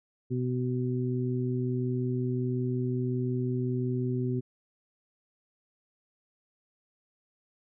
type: harmonic tone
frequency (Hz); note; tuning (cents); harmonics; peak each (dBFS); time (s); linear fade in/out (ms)
125.5; B2; +28; 1 / 2 / 3; -29 / -32 / -34; 0.3-4.41; 20
effects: none